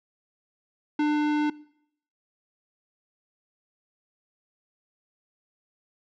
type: tone with tanh clipping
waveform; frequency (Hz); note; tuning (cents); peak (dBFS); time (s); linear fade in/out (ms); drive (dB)
sine; 298.9; D4; +31; -23; 0.99-1.5; 5; 18
effects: noise-tail reverb RT60 0.7 s tail -22 dB re dry